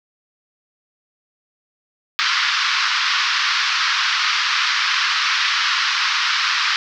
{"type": "band-pass noise", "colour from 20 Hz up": "pink", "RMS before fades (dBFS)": -19, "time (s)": [2.19, 6.76], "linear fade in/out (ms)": 0, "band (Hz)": [1100, 5400], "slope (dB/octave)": 48, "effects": []}